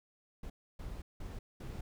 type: noise bursts at uneven times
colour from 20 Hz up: brown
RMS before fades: -43 dBFS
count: 4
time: 0.43-0.5 / 0.79-1.02 / 1.2-1.39 / 1.6-1.81 s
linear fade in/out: 5 ms
effects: none